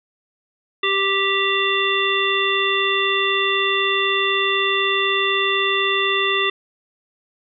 harmonic tone, 392 Hz, G4, in tune, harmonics 1 / 3 / 5 / 7 / 9, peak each -23 / -23 / -23 / -23 / -23 dBFS, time 0.83-6.5 s, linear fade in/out 5 ms, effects none

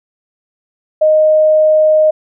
sine tone, 620 Hz, D#5, 6 cents flat, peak -6 dBFS, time 1.01-2.11 s, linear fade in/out 10 ms, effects none

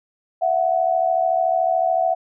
sine tone pair together, 666.3 / 740 Hz, E5 / F#5, +18 / 0 cents, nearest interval major second, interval 182 cents, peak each -19 dBFS, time 0.41-2.15 s, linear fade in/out 20 ms, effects none

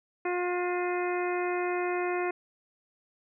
harmonic tone with a mistuned harmonic, 356.8 Hz, F4, 37 cents sharp, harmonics 1 / 2 / 3 / 4 / 5 / 6 / 7, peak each -29 / -34 / -38 / -40 / -41 / -40 / -41 dBFS, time 0.25-2.31 s, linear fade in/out 5 ms, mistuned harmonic 6, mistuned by -43 cents, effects none

